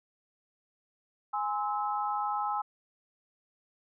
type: chord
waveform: sine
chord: Ab augmented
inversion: none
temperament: just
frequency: 830.6 / 1038.3 / 1297.8 Hz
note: Ab5 / C6 / E6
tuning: 0 / -14 / -27 cents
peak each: -31 / -36 / -34 dBFS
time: 1.33-2.62 s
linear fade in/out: 10 ms
effects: none